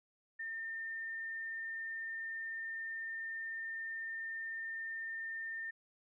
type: tone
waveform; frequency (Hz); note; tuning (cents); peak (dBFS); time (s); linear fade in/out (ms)
sine; 1809; A6; +48; -39; 0.39-5.71; 10
effects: none